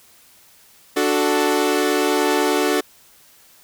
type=chord; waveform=sawtooth; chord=D major; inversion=none; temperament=equal; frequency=293.7 / 370 / 440 Hz; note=D4 / F#4 / A4; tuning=0 / 0 / 0 cents; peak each=-17 dBFS; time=0.96-2.81 s; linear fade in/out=10 ms; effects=white hiss -51 dBFS RMS until 3.63 s